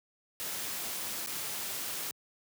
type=noise with dropouts; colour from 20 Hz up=white; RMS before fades=-37 dBFS; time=0.4-2.11 s; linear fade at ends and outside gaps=0 ms; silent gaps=1.262-1.272 s; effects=high-pass 100 Hz 12 dB/octave